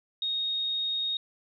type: tone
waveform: sine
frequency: 3729 Hz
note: A#7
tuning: in tune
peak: -27 dBFS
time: 0.22-1.17 s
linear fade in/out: 2 ms
effects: none